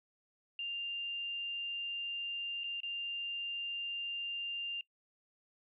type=tone with dropouts; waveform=sine; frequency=2794 Hz; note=F7; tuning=in tune; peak=-36 dBFS; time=0.59-4.81 s; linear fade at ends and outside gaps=2 ms; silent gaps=2.636-2.641 / 2.804-2.832 s; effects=noise-tail reverb RT60 0.1 s tail -23 dB re dry